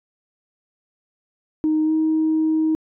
sine tone with pitch glide, 310.6 to 315.5 Hz, D#4 to D#4, -3 to +24 cents, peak -15 dBFS, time 1.64-2.75 s, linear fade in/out 0 ms, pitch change +27 cents, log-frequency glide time 1.84-1.92 s, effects tanh soft clip ceiling -12 dBFS

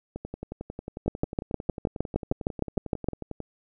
two click trains, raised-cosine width 2 ms, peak -11 / -21 dBFS, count 14 / 37, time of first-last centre 1.08-3.086 / 0.16-3.403 s, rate 6.48 / 11.1 Hz, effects none

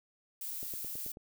violet noise, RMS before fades -40 dBFS, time 0.41-1.12 s, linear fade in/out 5 ms
click train, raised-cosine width 2 ms, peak -35 dBFS, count 6, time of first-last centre 0.63-1.171 s, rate 9.24 Hz
effects none

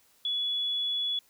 sine tone, 3400 Hz, G#7, 40 cents sharp, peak -27 dBFS, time 0.25-1.19 s, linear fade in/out 2 ms, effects white hiss -64 dBFS RMS until 1.29 s

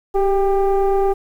sine tone with frequency modulation, 389.6 Hz, G4, 11 cents flat, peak -12 dBFS, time 0.14-1.14 s, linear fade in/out 20 ms, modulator 404 Hz, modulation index 0.95, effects tanh soft clip ceiling -10 dBFS + 8-bit

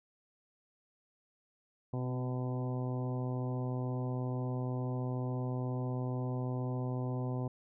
harmonic tone with a mistuned harmonic, 126.2 Hz, B2, 38 cents sharp, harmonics 1 / 2 / 3 / 4 / 5 / 6 / 7 / 8, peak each -34 / -40 / -44 / -46 / -48 / -50 / -51 / -52 dBFS, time 1.93-7.48 s, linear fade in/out 5 ms, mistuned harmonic 2, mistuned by +15 cents, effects none

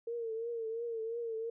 sine tone with vibrato, 457.7 Hz, A#4, 32 cents flat, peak -35 dBFS, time 0.07-1.5 s, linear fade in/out 5 ms, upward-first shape triangle, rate 2.9 Hz, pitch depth 69 cents each way, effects none

